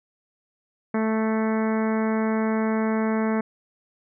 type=harmonic tone; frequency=220 Hz; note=A3; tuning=in tune; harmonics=1 / 2 / 3 / 4 / 5 / 6 / 7 / 8 / 9 / 10; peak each=-22 / -28 / -32 / -34 / -36 / -38 / -39 / -40 / -41 / -42 dBFS; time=0.94-3.41 s; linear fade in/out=5 ms; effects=none